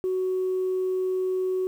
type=tone; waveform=sine; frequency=372.1 Hz; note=F#4; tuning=10 cents sharp; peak=-22 dBFS; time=0.04-1.67 s; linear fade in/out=0 ms; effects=tanh soft clip ceiling -19 dBFS + 9-bit